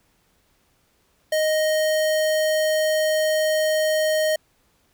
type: tone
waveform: square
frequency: 622.3 Hz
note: D#5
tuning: in tune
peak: -19 dBFS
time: 1.32-4.36 s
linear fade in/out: 5 ms
effects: pink hiss -64 dBFS RMS until 4.93 s